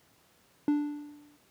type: tone with exponential decay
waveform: triangle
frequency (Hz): 293.7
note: D4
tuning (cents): 0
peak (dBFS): -19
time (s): 0.68-1.37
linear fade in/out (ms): 1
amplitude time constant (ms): 150
effects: pink hiss -64 dBFS RMS until 1.5 s + high-pass 100 Hz 12 dB/octave